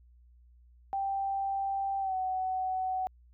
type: tone with pitch glide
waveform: sine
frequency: 784 to 749.5 Hz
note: G5 to F#5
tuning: 0 to +22 cents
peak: -29 dBFS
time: 0.93-3.07 s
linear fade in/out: 0 ms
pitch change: -78 cents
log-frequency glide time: 2-2.15 s
effects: added 60 Hz sine -56 dBFS peak until 3.33 s